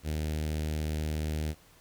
sawtooth tone with notch filter, 77 Hz, D#2, 17 cents flat, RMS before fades -32 dBFS, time 0.03-1.55 s, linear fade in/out 50 ms, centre 1100 Hz, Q 0.86, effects pink hiss -59 dBFS RMS until 1.8 s

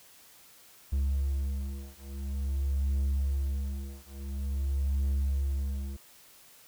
triangle beating tone pair, 68.3 / 68.78 Hz, C#2 / C#2, -25 / -13 cents, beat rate 0.48 Hz, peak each -29 dBFS, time 0.92-5.97 s, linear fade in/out 10 ms, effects white hiss -56 dBFS RMS until 6.67 s

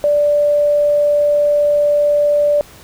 sine tone, 586 Hz, D5, 4 cents flat, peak -10 dBFS, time 0.04-2.61 s, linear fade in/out 0 ms, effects pink hiss -41 dBFS RMS until 2.83 s

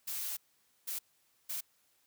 blue noise bursts at uneven times, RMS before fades -38 dBFS, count 3, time 0.07-0.37 / 0.87-0.99 / 1.49-1.61 s, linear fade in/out 10 ms, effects white hiss -72 dBFS RMS until 2.06 s + high-pass 60 Hz 12 dB/octave

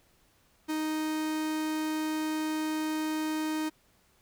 45% pulse tone, 311.1 Hz, D#4, in tune, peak -29 dBFS, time 0.68-3.7 s, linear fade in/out 20 ms, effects pink hiss -66 dBFS RMS until 4.21 s

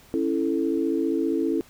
sine chord, A major, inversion first, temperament just, 275 / 330 / 440 Hz, C#4 / E4 / A4, -14 / +2 / 0 cents, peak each -26 / -24 / -28 dBFS, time 0.14-1.61 s, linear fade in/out 0 ms, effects pink hiss -53 dBFS RMS until 1.69 s

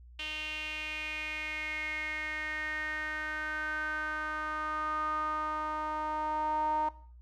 sawtooth tone with band-pass filter sweep, 307.6 Hz, D#4, 20 cents flat, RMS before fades -35 dBFS, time 0.19-6.89 s, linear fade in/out 5 ms, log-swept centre 2900 to 900 Hz, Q 6.9, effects noise-tail reverb RT60 0.5 s tail -18 dB re dry + added 60 Hz sine -50 dBFS peak until 7.21 s

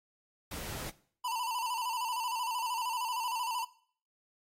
pink noise, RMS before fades -41 dBFS, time 0.51-0.9 s, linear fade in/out 5 ms
square tone with vibrato, 949 Hz, A#5, 31 cents sharp, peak -33 dBFS, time 1.24-3.65 s, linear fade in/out 10 ms, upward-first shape square, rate 13 Hz, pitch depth 77 cents each way
effects noise-tail reverb RT60 0.5 s tail -18 dB re dry + AAC 48 kbps

